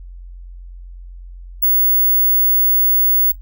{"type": "tone", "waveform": "sine", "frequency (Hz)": 15700, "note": "B9", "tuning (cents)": -11, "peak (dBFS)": -11, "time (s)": [1.62, 3.32], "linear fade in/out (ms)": 10, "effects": ["noise-tail reverb RT60 0.1 s tail -18 dB re dry", "added 44 Hz sine -32 dBFS peak until 3.41 s"]}